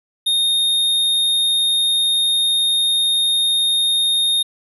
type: tone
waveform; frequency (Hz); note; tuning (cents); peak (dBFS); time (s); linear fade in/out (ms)
square; 3691; A#7; -18; -15; 0.26-4.43; 10
effects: resampled to 32000 Hz